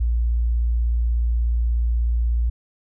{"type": "tone", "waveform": "sine", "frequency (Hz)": 58.27, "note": "A#1", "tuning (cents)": 0, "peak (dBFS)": -17, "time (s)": [0, 2.5], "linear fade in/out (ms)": 10, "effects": []}